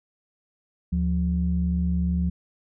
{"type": "tone pair together", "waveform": "sine", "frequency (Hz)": [74.5, 176.97], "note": ["D2", "F3"], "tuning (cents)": [25, 23], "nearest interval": "octave + minor third", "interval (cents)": 1498, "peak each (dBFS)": -23, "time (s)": [0.92, 2.3], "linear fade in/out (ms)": 10, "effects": ["tanh soft clip ceiling -13 dBFS"]}